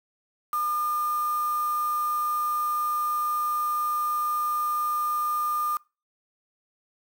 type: tone with quantisation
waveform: sine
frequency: 1209 Hz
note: D6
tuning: 50 cents sharp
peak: -24 dBFS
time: 0.53-5.77 s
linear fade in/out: 2 ms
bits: 6
effects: noise-tail reverb RT60 0.3 s tail -24 dB re dry